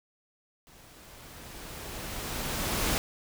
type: noise with level ramp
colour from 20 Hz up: pink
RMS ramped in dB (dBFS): -55 to -27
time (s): 0.67-2.98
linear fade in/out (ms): 0
effects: none